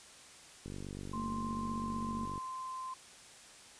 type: click train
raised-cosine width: 3 ms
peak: -31 dBFS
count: 84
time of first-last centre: 0.66-2.378 s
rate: 48.3 Hz
type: tone with pitch glide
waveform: sine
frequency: 1046.5 to 1038.7 Hz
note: C6 to C6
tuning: 0 to -13 cents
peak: -39 dBFS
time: 1.13-2.94 s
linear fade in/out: 5 ms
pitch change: -13 cents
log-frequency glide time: 1.74-2.14 s
type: tone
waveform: sine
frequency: 226 Hz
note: A3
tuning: 47 cents sharp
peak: -38 dBFS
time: 1.14-2.26 s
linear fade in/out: 10 ms
effects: white hiss -55 dBFS RMS until 3.79 s + resampled to 22050 Hz